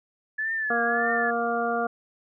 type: tone with vibrato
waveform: sine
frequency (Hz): 1721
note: A6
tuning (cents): -39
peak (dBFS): -25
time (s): 0.38-1.31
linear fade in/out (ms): 10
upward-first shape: triangle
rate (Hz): 1.7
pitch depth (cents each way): 96
type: harmonic tone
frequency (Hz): 234.5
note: A#3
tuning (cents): +11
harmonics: 1 / 2 / 3 / 5 / 6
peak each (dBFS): -32 / -29 / -27 / -32 / -31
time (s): 0.7-1.87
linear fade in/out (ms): 5
effects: none